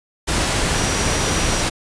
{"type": "tone in noise", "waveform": "sine", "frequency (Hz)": 5800, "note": "F#8", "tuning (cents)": -35, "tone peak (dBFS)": -29, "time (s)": [0.74, 1.63], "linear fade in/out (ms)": 20, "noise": "pink", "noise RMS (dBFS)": -19, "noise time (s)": [0.27, 1.7], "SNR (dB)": -13, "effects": ["resampled to 22050 Hz"]}